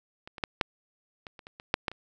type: clicks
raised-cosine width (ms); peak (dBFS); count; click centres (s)
0.3; -27 / -25 / -11 / -7 / -25 / -30 / -28 / -27 / -6 / -12 / -26; 11; 0.275 / 0.382 / 0.438 / 0.612 / 1.268 / 1.392 / 1.469 / 1.599 / 1.741 / 1.882 / 1.916
effects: none